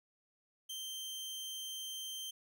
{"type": "tone", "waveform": "sawtooth", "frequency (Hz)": 3136, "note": "G7", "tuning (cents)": 0, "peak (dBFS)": -38, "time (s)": [0.69, 2.31], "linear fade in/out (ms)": 10, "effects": []}